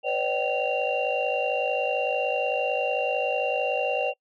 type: tone cluster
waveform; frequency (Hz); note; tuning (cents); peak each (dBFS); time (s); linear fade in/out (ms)
sine; 496.2 / 552 / 603 / 768 / 2768; B4 / C#5 / D5 / G5 / F7; +8 / -7 / +46 / -36 / -16; -29; 0.03-4.14; 50
effects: noise-tail reverb RT60 0.1 s tail -26 dB re dry + tanh soft clip ceiling -14 dBFS